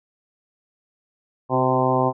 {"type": "harmonic tone with a mistuned harmonic", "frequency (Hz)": 129.3, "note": "C3", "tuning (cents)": -20, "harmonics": [1, 2, 3, 4, 5, 6, 7, 8], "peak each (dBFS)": [-25, -25, -25, -25, -25, -25, -25, -25], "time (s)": [1.49, 2.13], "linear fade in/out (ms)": 50, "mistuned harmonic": 3, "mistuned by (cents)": -25, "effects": []}